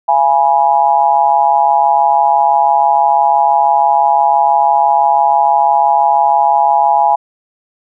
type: tone with amplitude modulation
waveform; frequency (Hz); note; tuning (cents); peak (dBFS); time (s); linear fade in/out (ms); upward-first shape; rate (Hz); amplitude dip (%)
sine; 830.6; G#5; 0; -3; 0.08-7.16; 10; sine; 146; 100
effects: none